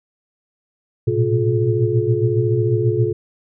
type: tone cluster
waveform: sine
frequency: 110.8 / 118.5 / 125.2 / 355.1 / 428.1 Hz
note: A2 / A#2 / B2 / F4 / A4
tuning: +13 / +29 / +24 / +29 / -47 cents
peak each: -21 dBFS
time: 1.07-3.13 s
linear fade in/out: 10 ms
effects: none